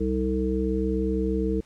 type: harmonic tone with a mistuned harmonic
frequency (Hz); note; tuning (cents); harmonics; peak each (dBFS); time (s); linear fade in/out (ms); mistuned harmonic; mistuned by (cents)
64; C2; -38; 1 / 3 / 5 / 7; -28 / -28 / -28 / -28; 0-1.61; 10; 1; +36
effects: pink hiss -59 dBFS RMS until 1.65 s + low-pass 9000 Hz 12 dB/octave